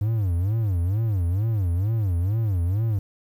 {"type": "tone with vibrato", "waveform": "triangle", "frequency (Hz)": 98.5, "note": "G2", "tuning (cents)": 9, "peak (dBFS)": -18, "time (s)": [0.01, 2.99], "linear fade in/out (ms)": 5, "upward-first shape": "sine", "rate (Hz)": 2.2, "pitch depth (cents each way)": 260, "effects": ["9-bit"]}